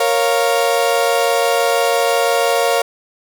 35% pulse chord, Bb minor, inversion none, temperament equal with one note detuned, 466.2 / 552.1 / 698.5 Hz, Bb4 / Db5 / F5, 0 / -7 / 0 cents, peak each -16 dBFS, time 0-2.82 s, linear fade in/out 5 ms, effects none

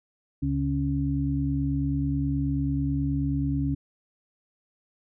harmonic tone, 69.3 Hz, C#2, in tune, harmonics 1 / 2 / 4, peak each -30 / -27 / -27 dBFS, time 0.42-3.75 s, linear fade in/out 10 ms, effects none

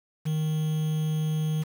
triangle tone with quantisation, 155.6 Hz, D#3, in tune, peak -22 dBFS, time 0.25-1.64 s, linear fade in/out 20 ms, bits 7, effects none

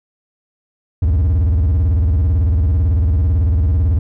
triangle tone with vibrato, 79 Hz, D#2, 27 cents sharp, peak -9 dBFS, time 1.02-3.99 s, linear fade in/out 5 ms, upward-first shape square, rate 18 Hz, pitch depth 270 cents each way, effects none

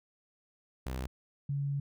sawtooth / sine tone pair in turn, 64.3 / 140.89 Hz, C2 / C#3, -30 / +28 cents, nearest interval octave + major second, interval 1358 cents, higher second, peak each -31 / -30 dBFS, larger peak second, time 0.86-1.07 / 1.49-1.8 s, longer second, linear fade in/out 5 ms, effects none

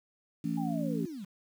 harmonic tone, 56.2 Hz, A1, 37 cents sharp, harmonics 3 / 4 / 5, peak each -34 / -34 / -34 dBFS, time 0.44-1.06 s, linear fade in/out 5 ms
sine linear sweep, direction down, 830.6 to 174.3 Hz, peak -38 dBFS, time 0.57-1.25 s, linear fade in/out 10 ms
effects 9-bit

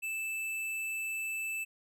sine tone with hard clipping, 2637 Hz, E7, in tune, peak -35 dBFS, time 0.02-1.65 s, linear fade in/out 20 ms, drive 13 dB, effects none

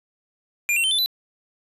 square tone with pitch steps, 2400 / 2725 / 3094 / 3514 / 3990 Hz, D7 / F7 / G7 / A7 / B7, +37 / -43 / -23 / -3 / +17 cents, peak -19 dBFS, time 0.69-1.06 s, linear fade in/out 0 ms, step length 74 ms, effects resampled to 32000 Hz + 9-bit

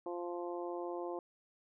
harmonic tone, 174.61 Hz, F3, in tune, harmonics 2 / 3 / 4 / 5 / 6, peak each -40 / -44 / -46 / -48 / -50 dBFS, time 0.06-1.19 s, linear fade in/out 2 ms, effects none

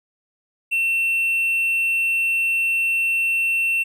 triangle tone, 2700 Hz, E7, 41 cents sharp, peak -16 dBFS, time 0.71-3.84 s, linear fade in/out 20 ms, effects none

